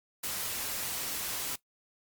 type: noise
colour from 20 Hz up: white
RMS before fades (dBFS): -35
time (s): 0.23-1.56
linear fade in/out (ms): 10
effects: noise-tail reverb RT60 0.1 s tail -18 dB re dry + Opus 48 kbps